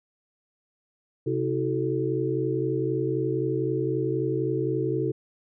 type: tone cluster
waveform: sine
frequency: 132.9 / 323.2 / 374.5 / 438.4 Hz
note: C3 / E4 / F#4 / A4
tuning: +27 / -34 / +21 / -6 cents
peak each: -29 dBFS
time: 1.26-5.12 s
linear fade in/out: 10 ms
effects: none